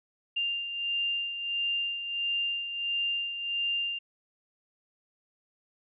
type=beating tone pair; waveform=sine; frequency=2794 / 2795.5 Hz; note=F7 / F7; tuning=0 / +1 cents; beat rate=1.5 Hz; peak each=-29 / -37 dBFS; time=0.36-3.99 s; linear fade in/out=10 ms; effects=none